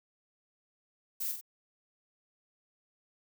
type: noise with echo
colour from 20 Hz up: violet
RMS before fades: -35 dBFS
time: 1.2-1.32 s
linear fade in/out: 10 ms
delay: 46 ms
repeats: 2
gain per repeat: -5 dB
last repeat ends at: 1.412 s
effects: none